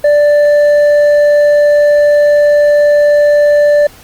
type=tone with hard clipping; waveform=sine; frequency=587.3 Hz; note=D5; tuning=in tune; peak=-6 dBFS; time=0.04-3.87 s; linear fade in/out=5 ms; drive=4 dB; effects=pink hiss -38 dBFS RMS until 4.03 s + Opus 24 kbps